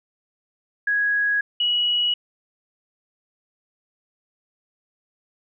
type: tone pair in turn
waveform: sine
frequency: 1661.2 / 2920 Hz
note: G#6 / F#7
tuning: 0 / -24 cents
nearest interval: minor seventh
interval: 976 cents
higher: second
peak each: -18 dBFS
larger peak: neither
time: 0.87-1.41 / 1.6-2.14 s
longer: neither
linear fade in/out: 5 ms
effects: none